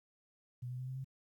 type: tone with pitch steps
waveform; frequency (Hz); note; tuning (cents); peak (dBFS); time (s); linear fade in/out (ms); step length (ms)
sine; 123.47 / 125.77 / 128.12 / 130.51 / 132.94; B2 / B2 / C3 / C3 / C3; 0 / +32 / -36 / -4 / +28; -39; 0.62-1.045; 10; 85
effects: 12-bit